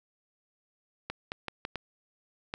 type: clicks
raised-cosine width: 0.3 ms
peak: -18 dBFS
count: 6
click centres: 1.1 / 1.319 / 1.483 / 1.651 / 1.757 / 2.539 s
effects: none